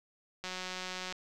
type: click train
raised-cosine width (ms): 0.2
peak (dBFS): -22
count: 127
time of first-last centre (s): 0.44-1.125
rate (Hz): 184
effects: none